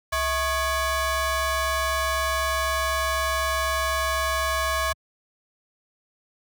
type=ring-modulated tone; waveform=25% pulse; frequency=580 Hz; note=D5; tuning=22 cents flat; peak=-15 dBFS; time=0.12-4.93 s; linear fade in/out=10 ms; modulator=514 Hz; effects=high-pass 80 Hz 12 dB/octave